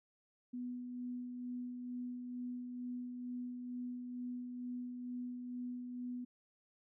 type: tone with tremolo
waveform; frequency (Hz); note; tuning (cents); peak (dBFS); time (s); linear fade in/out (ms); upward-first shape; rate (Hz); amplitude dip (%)
sine; 246.9; B3; 0; -39; 0.53-6.25; 10; sine; 2.2; 35
effects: none

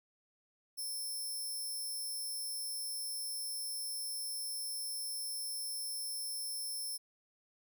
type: tone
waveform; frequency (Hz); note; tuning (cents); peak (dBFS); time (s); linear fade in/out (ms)
10% pulse; 5340; E8; +22; -32; 0.77-6.98; 20
effects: none

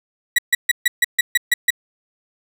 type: tone bursts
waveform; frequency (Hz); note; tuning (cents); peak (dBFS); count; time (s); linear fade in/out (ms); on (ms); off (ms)
35% pulse; 1935; B6; -36; -10; 9; 0.36-1.705; 5; 25; 140
effects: none

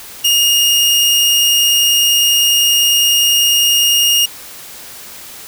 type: tone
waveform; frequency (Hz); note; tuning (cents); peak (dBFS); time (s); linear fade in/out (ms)
sawtooth; 2845; F7; +31; -6; 0.24-4.26; 10
effects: white hiss -33 dBFS RMS until 5.47 s

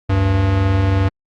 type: tone pair together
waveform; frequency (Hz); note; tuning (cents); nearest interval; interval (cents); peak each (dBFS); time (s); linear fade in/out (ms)
square; 74.06 / 96.7; D2 / G2; +15 / -23; perfect fourth; 462; -23 / -14; 0.09-1.09; 10
effects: low-pass 3000 Hz 12 dB/octave + Opus 48 kbps

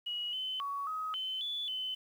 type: tone with pitch steps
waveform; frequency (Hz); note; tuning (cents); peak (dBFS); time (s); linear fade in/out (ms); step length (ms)
sine; 2910 / 3047 / 1123 / 1265 / 3058 / 3455 / 3039; F#7 / G7 / C#6 / D#6 / G7 / A7 / F#7; -29 / -50 / +22 / +28 / -44 / -32 / +46; -34; 0.06-1.95; 10; 270
effects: 10-bit

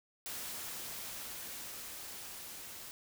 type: noise with level ramp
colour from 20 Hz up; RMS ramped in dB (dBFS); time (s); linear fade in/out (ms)
white; -42 to -48; 0.26-2.91; 0
effects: none

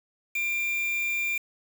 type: tone with quantisation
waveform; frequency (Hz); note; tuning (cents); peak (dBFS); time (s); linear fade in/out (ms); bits
triangle; 2382; D7; +24; -24; 0.35-1.38; 5; 6
effects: none

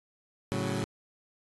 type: chord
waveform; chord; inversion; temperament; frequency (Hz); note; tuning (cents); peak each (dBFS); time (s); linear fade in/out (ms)
20% pulse; F# minor; first; equal with one note detuned; 110 / 139.07 / 185; A2 / C#3 / F#3; 0 / +6 / 0; -29; 0.52-0.84; 0
effects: AAC 32 kbps

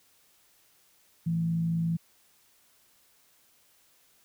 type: tone with frequency modulation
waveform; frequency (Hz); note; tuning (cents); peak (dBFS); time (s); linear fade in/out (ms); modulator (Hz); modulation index
sine; 166.3; E3; +16; -25; 1.26-1.97; 10; 54.7; 0.27
effects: white hiss -64 dBFS RMS until 4.24 s

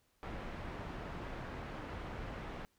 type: low-pass noise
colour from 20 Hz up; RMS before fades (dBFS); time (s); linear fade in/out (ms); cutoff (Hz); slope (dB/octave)
pink; -44; 0.23-2.65; 0; 1900; 12
effects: pink hiss -75 dBFS RMS until 2.78 s

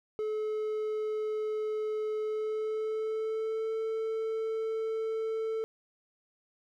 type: tone with pitch glide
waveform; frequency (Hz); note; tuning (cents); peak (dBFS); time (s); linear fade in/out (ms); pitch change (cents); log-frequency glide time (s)
triangle; 430 to 443.9; A4 to A4; -40 to +15; -28; 0.19-5.64; 0; +55; 2.21-3.72
effects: none

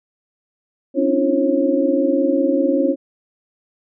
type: tone cluster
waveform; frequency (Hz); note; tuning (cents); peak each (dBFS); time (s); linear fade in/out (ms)
sine; 264.6 / 284.5 / 309.6 / 345.6 / 542; C4 / C#4 / D#4 / F4 / C#5; +20 / +45 / -9 / -18 / -39; -21 / -19 / -24 / -22 / -19; 0.94-2.96; 50
effects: none

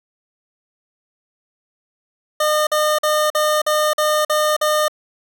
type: tone bursts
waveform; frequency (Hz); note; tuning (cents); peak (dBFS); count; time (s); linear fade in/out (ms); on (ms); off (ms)
25% pulse; 608; D#5; -40; -11; 8; 2.4-4.882; 5; 270; 46
effects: none

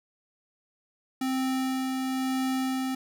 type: tone with tremolo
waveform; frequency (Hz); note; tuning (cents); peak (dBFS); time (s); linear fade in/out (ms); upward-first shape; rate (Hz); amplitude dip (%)
square; 261.6; C4; 0; -26; 1.21-2.95; 5; sine; 1; 25
effects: none

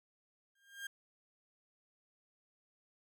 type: tone with exponential growth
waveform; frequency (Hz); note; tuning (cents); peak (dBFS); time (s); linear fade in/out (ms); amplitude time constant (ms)
35% pulse; 1606; G6; +41; -37; 0.55-0.87; 5; 69
effects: none

